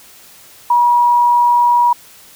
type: tone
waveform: sine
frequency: 962 Hz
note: B5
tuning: 46 cents flat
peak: -8 dBFS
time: 0.7-1.93 s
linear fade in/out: 5 ms
effects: white hiss -42 dBFS RMS until 2.35 s